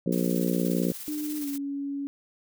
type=harmonic tone; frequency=59.4 Hz; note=A#1; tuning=33 cents sharp; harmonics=3 / 4 / 5 / 6 / 7 / 8 / 9; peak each=-27 / -29 / -31 / -33 / -34 / -35 / -36 dBFS; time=0.06-0.92 s; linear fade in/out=5 ms
type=noise with tremolo; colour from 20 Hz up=blue; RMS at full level=-38 dBFS; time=0.12-1.58 s; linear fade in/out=5 ms; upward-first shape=square; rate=17 Hz; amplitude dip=35%
type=tone with pitch glide; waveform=sine; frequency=300.6 to 280.5 Hz; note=D4 to C#4; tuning=+40 to +21 cents; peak=-29 dBFS; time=1.08-2.07 s; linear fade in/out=0 ms; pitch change=-119 cents; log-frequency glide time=1.38-1.48 s
effects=none